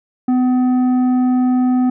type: tone with tanh clipping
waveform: sine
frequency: 252.2 Hz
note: B3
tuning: 36 cents sharp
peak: -13 dBFS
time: 0.28-1.9 s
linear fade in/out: 5 ms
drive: 8 dB
effects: none